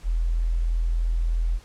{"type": "tone", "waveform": "sine", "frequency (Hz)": 41.6, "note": "E1", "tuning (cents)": 17, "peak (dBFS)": -20, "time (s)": [0.03, 1.6], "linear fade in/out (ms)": 50, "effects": ["pink hiss -52 dBFS RMS until 1.64 s", "low-pass 9000 Hz 12 dB/octave"]}